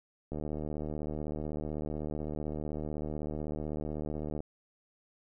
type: click train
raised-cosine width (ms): 2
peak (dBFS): -24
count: 311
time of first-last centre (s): 0.32-4.404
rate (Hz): 75.9
effects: none